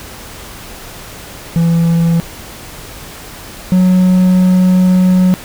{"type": "tone pair in turn", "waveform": "triangle", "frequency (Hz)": [167.5, 183.79], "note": ["E3", "F#3"], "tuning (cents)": [28, -11], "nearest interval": "major second", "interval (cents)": 161, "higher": "second", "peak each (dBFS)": [-6, -4], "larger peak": "second", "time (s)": [[1.56, 2.2], [3.72, 5.34]], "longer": "second", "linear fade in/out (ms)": 0, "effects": ["pink hiss -31 dBFS RMS until 5.44 s"]}